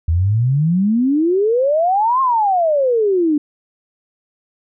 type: exponential two-way sweep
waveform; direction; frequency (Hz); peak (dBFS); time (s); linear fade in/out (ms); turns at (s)
sine; up then down; 78.3 to 1081 to 287.8; -12; 0.08-3.38; 5; 2.21
effects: none